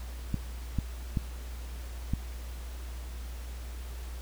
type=clicks; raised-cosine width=5 ms; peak=-16 dBFS; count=4; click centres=0.343 / 0.787 / 1.172 / 2.136 s; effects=added 60 Hz sine -37 dBFS peak until 4.21 s + pink hiss -50 dBFS RMS until 4.21 s